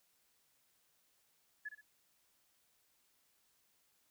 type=tone with echo; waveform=sine; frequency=1707 Hz; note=G#6; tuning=47 cents sharp; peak=-40 dBFS; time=1.65-1.69 s; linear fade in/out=10 ms; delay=62 ms; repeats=2; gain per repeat=-8 dB; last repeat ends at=1.814 s; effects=white hiss -75 dBFS RMS until 4.1 s